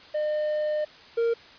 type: tone pair in turn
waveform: triangle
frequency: 606 / 463.9 Hz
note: D#5 / A#4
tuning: -46 / -8 cents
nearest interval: perfect fourth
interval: 462 cents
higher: first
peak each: -22 / -19 dBFS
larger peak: second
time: 0.14-0.85 / 1.17-1.34 s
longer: first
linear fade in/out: 10 ms
effects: white hiss -49 dBFS RMS until 1.58 s + resampled to 11025 Hz